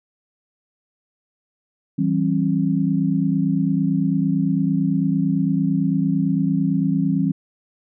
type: tone cluster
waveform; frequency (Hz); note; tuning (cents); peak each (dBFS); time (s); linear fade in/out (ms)
sine; 163.1 / 192 / 269.7; E3 / G3 / C#4; -18 / -36 / -47; -21; 1.98-7.32; 10
effects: none